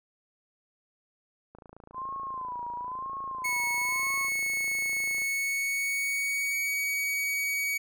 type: click train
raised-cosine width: 1 ms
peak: -34 dBFS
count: 103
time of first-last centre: 1.55-5.219 s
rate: 27.8 Hz
type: tone with vibrato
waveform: sine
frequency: 1021 Hz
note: C6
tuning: 43 cents flat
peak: -33 dBFS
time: 1.93-4.3 s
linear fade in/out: 50 ms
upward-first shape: sine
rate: 1 Hz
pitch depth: 110 cents each way
type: tone with pitch glide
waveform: 45% pulse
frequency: 2200 to 2255 Hz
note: C#7 to C#7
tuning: -14 to +29 cents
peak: -27 dBFS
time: 3.44-7.78 s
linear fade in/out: 10 ms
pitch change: +43 cents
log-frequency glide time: 5.13-6.74 s
effects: none